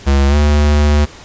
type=tone with pitch glide; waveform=square; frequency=69.3 to 73.85 Hz; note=C#2 to D2; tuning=0 to +10 cents; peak=-9 dBFS; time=0.06-1.06 s; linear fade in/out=20 ms; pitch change=+110 cents; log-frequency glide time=0.28-0.36 s; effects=pink hiss -36 dBFS RMS until 1.24 s + resampled to 16000 Hz